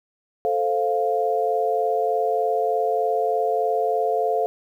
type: chord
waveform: sine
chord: F major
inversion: first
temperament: equal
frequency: 440 / 523.3 / 698.5 Hz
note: A4 / C5 / F5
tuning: 0 / 0 / 0 cents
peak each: -23 / -26 / -22 dBFS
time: 0.45-4.46 s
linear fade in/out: 0 ms
effects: 9-bit